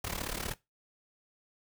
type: noise with amplitude modulation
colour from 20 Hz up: pink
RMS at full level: -33 dBFS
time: 0.04-0.54 s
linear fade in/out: 5 ms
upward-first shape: sine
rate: 36.2 Hz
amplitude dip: 85%
effects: noise-tail reverb RT60 0.2 s tail -19 dB re dry